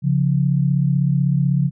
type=tone pair together; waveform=sine; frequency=138.59 / 174.61 Hz; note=C#3 / F3; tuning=0 / 0 cents; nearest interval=major third; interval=400 cents; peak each=-16 / -19 dBFS; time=0.02-1.71 s; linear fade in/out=50 ms; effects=none